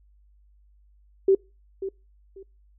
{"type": "tone with echo", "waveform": "sine", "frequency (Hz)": 387, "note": "G4", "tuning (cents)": -22, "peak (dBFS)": -14, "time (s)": [1.28, 1.35], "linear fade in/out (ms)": 5, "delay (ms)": 540, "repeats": 2, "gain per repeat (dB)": -13, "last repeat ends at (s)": 2.43, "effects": ["noise-tail reverb RT60 0.3 s tail -26 dB re dry", "added 50 Hz sine -55 dBFS peak until 2.78 s"]}